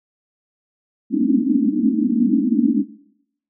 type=band-pass noise; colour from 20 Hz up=pink; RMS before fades=-17 dBFS; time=1.1-2.84 s; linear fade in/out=50 ms; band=210 to 310 Hz; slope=96 dB/octave; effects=noise-tail reverb RT60 0.7 s tail -17 dB re dry